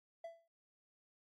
triangle tone with exponential decay, 667 Hz, E5, 20 cents sharp, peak -40 dBFS, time 0.24-0.48 s, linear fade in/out 5 ms, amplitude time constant 51 ms, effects AAC 32 kbps

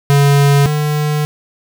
square tone pair in turn, 141.6 / 150.02 Hz, C#3 / D3, +37 / +37 cents, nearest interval minor second, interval 100 cents, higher second, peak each -8 / -14 dBFS, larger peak first, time 0.1-0.66 / 0.66-1.25 s, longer second, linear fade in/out 0 ms, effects none

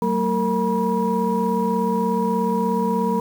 sine tone cluster, 188.5 / 225.2 / 459.6 / 965 Hz, F#3 / A3 / A#4 / B5, +32 / +40 / -25 / -40 cents, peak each -23 dBFS, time 0.02-3.2 s, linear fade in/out 2 ms, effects tanh soft clip ceiling -9 dBFS + 7-bit

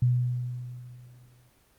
sine tone with exponential decay, 123.47 Hz, B2, in tune, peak -18 dBFS, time 0.02-1.5 s, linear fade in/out 5 ms, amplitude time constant 320 ms, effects pink hiss -63 dBFS RMS until 1.78 s + Opus 24 kbps

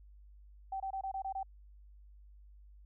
sine tone bursts, 773 Hz, G5, 24 cents flat, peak -35 dBFS, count 7, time 0.72-1.431 s, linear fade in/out 5 ms, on 81 ms, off 24 ms, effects added 50 Hz sine -54 dBFS peak until 2.85 s

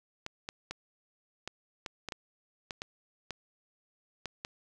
clicks, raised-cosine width 0.2 ms, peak -20 dBFS, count 12, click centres 0.264 / 0.489 / 0.71 / 1.476 / 1.862 / 2.087 / 2.122 / 2.708 / 2.819 / 3.307 / 4.257 / 4.449 s, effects none

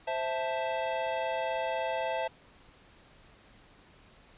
square chord, A minor, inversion first, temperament equal, 523.3 / 659.3 / 880 Hz, C5 / E5 / A5, 0 / 0 / 0 cents, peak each -36 / -34 / -35 dBFS, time 0.07-2.28 s, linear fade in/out 10 ms, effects pink hiss -58 dBFS RMS until 4.37 s + resampled to 8000 Hz

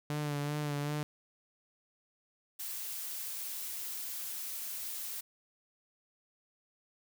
sawtooth tone with vibrato, 146.83 Hz, D3, in tune, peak -29 dBFS, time 0.1-1.03 s, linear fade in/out 0 ms, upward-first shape sine, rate 2.6 Hz, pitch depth 34 cents each way
blue noise, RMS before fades -40 dBFS, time 2.59-5.21 s, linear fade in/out 10 ms
effects none

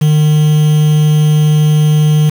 triangle tone with quantisation, 152.1 Hz, D#3, 39 cents flat, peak -4 dBFS, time 0.01-2.3 s, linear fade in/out 10 ms, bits 4, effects none

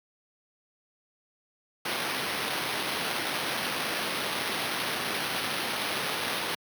white noise with sample-and-hold, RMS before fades -31 dBFS, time 1.85-6.55 s, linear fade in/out 5 ms, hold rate 7350 Hz, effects high-pass 150 Hz 12 dB/octave

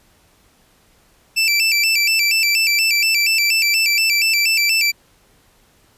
25% pulse tone with vibrato, 2489 Hz, D#7, in tune, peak -10 dBFS, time 1.36-4.92 s, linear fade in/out 20 ms, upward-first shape square, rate 4.2 Hz, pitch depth 110 cents each way, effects pink hiss -55 dBFS RMS until 5.97 s + resampled to 32000 Hz

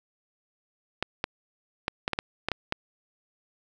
clicks, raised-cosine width 0.3 ms, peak -10 dBFS, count 9, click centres 1.026 / 1.241 / 1.881 / 2.079 / 2.133 / 2.189 / 2.486 / 2.517 / 2.724 s, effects none

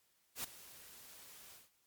white noise with ADSR envelope, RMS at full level -39 dBFS, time 0.35-1.7 s, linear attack 91 ms, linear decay 6 ms, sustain -17 dB, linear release 170 ms, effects white hiss -75 dBFS RMS until 1.86 s + MP3 96 kbps

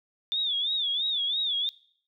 sine tone with vibrato, 3536 Hz, A7, 8 cents sharp, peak -25 dBFS, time 0.32-1.69 s, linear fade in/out 0 ms, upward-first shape sine, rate 3 Hz, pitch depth 130 cents each way, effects noise-tail reverb RT60 0.6 s tail -21 dB re dry

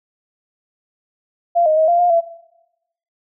sine tone with pitch steps, 689 / 622 / 634 / 692 / 706 / 673 Hz, F5 / D#5 / D#5 / F5 / F5 / E5, -24 / -1 / +32 / -16 / +19 / +36 cents, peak -11 dBFS, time 1.55-2.21 s, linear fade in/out 20 ms, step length 110 ms, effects noise-tail reverb RT60 0.9 s tail -18 dB re dry

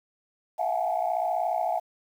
sine tone cluster, 657 / 718 / 774 / 837 / 871 Hz, E5 / F5 / G5 / G#5 / A5, -6 / +48 / -22 / +13 / -18 cents, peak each -29 / -27 / -35 / -32 / -35 dBFS, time 0.58-1.8 s, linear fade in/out 20 ms, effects tanh soft clip ceiling -15 dBFS + 9-bit

